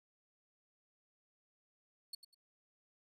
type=tone with echo; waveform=40% pulse; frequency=4400 Hz; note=C#8; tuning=14 cents flat; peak=-40 dBFS; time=2.13-2.15 s; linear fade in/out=5 ms; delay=98 ms; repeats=2; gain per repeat=-12 dB; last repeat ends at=2.346 s; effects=resampled to 32000 Hz